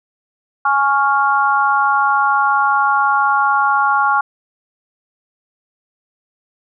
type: chord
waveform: sine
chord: Db major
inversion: second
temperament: equal with one note detuned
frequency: 833 / 1108.7 / 1396.9 Hz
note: Ab5 / Db6 / F6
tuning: +5 / 0 / 0 cents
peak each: -16 dBFS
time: 0.65-4.21 s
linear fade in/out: 5 ms
effects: none